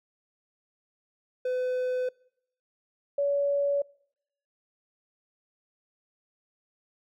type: tone pair in turn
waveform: triangle / sine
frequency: 505 / 566.8 Hz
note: B4 / C#5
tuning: +39 / +38 cents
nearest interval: major second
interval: 199 cents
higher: second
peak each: -24 / -23 dBFS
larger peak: second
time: 1.45-2.09 / 3.18-3.82 s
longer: neither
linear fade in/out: 5 ms
effects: noise-tail reverb RT60 0.7 s tail -25 dB re dry